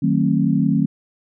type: chord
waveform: sine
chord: D# diminished seventh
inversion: none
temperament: just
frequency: 155.56 / 186.68 / 224 / 268.8 Hz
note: D#3 / F#3 / A3 / C4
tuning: 0 / +16 / +31 / +47 cents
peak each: -20 dBFS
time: 0.02-0.86 s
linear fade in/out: 10 ms
effects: none